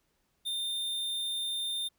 square tone, 3618 Hz, A7, 48 cents sharp, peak -32 dBFS, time 0.45-1.89 s, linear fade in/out 20 ms, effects pink hiss -75 dBFS RMS until 1.98 s

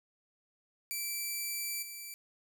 5% pulse tone with level steps, 2330 Hz, D7, 14 cents flat, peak -25 / -33 dBFS, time 0.91-2.14 s, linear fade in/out 0 ms, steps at 1.82 s, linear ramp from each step 10 ms, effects none

